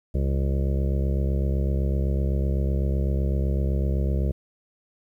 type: harmonic tone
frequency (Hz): 67.9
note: C#2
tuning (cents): -35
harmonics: 1 / 2 / 3 / 5 / 6 / 7 / 8 / 9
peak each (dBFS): -22 / -28 / -32 / -36 / -38 / -39 / -40 / -41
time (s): 0.14-4.32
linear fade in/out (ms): 10
effects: 10-bit